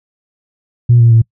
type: tone with pitch steps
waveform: sine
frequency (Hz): 120 / 116.85 / 113.79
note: B2 / A#2 / A#2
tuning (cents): -49 / +5 / -41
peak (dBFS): -3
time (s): 0.89-1.22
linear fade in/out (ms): 10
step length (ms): 110
effects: noise-tail reverb RT60 0.1 s tail -26 dB re dry + tanh soft clip ceiling 0 dBFS